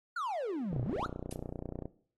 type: exponential two-way sweep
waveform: triangle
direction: down then up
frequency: 1479 to 110.5 to 1479 Hz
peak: -31 dBFS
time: 0.16-1.06 s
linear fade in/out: 5 ms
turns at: 0.83 s
type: click train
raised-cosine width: 2 ms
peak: -25 dBFS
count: 35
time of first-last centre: 0.73-1.856 s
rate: 30.2 Hz
type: noise with exponential decay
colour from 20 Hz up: blue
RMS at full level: -40 dBFS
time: 1.31-1.39 s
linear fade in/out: 2 ms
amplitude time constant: 16 ms
effects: noise-tail reverb RT60 0.5 s tail -17 dB re dry + AAC 32 kbps